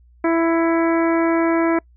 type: harmonic tone with a mistuned harmonic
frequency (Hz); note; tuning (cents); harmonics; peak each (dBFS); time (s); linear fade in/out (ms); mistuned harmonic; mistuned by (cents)
331.5; E4; +10; 1 / 2 / 3 / 4 / 5 / 6 / 7; -16 / -22 / -26 / -28 / -30 / -32 / -33; 0.24-1.79; 5; 7; -39
effects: noise-tail reverb RT60 0.1 s tail -26 dB re dry + added 60 Hz sine -48 dBFS peak until 1.96 s